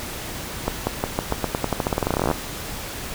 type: accelerating click train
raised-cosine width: 1 ms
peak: -6 dBFS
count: 26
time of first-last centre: 0.68-2.313 s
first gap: 190 ms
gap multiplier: 0.89
effects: pink hiss -32 dBFS RMS until 3.14 s